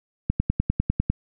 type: click train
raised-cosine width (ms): 5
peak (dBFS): -8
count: 9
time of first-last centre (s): 0.3-1.1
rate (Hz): 10
effects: none